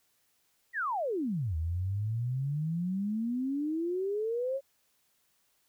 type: exponential two-way sweep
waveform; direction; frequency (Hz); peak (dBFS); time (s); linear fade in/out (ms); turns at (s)
sine; down then up; 1989 to 77.78 to 556; -29; 0.73-4.61; 50; 1.56
effects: white hiss -72 dBFS RMS until 5.68 s